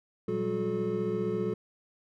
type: tone cluster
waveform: triangle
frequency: 118.7 / 183.2 / 198.2 / 362.7 / 431.6 Hz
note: A#2 / F#3 / G3 / F#4 / A4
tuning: +32 / -17 / +19 / -34 / -33 cents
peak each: -37 / -35 / -33 / -31 / -30 dBFS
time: 0.28-1.54 s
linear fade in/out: 5 ms
effects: none